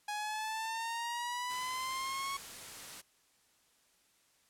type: exponential sweep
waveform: sawtooth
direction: up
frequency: 830 to 1108.7 Hz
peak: -32 dBFS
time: 0.08-2.37 s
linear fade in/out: 5 ms
type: noise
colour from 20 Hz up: white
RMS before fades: -47 dBFS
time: 1.49-3.02 s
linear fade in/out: 20 ms
effects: white hiss -70 dBFS RMS until 4.49 s + low-pass 11000 Hz 12 dB/octave